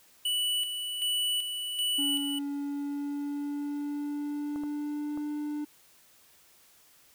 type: tone with tremolo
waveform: square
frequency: 2960 Hz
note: F#7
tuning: in tune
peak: -27 dBFS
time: 0.25-2.39 s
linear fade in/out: 5 ms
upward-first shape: square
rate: 1.3 Hz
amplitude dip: 50%
type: tone with pitch glide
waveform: triangle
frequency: 283.4 to 296.8 Hz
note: C#4 to D4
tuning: +38 to +18 cents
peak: -29 dBFS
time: 1.98-5.65 s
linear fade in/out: 10 ms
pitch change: +80 cents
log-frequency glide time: 2.35-5.28 s
type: clicks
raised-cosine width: 1 ms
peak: -31 dBFS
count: 3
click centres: 4.56 / 4.636 / 5.175 s
effects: white hiss -60 dBFS RMS until 7.14 s